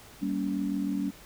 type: chord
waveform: sine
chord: G diminished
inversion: none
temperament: just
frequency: 196 / 235.2 / 282.2 Hz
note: G3 / Bb3 / Db4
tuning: 0 / +16 / +31 cents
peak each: -31 / -35 / -30 dBFS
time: 0.21-1.11 s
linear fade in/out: 20 ms
effects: pink hiss -51 dBFS RMS until 1.25 s